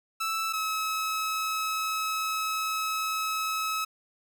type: tone pair in turn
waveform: sawtooth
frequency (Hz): 1317 / 1289.2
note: E6 / E6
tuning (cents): -2 / -39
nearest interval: unison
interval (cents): 37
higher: first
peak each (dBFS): -24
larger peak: neither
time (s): 0.2-0.53 / 0.53-3.85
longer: second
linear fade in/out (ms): 10
effects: none